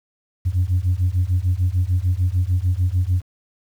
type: beating tone pair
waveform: sine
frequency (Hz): 87.31 / 94.01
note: F2 / F#2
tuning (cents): 0 / +28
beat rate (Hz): 6.7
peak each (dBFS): -18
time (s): 0.45-3.22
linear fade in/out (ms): 20
effects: tanh soft clip ceiling -12 dBFS + 8-bit